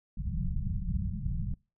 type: low-pass noise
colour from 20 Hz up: pink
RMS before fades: -32 dBFS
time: 0.17-1.54 s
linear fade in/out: 5 ms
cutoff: 200 Hz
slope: 96 dB/octave
effects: noise-tail reverb RT60 0.3 s tail -24 dB re dry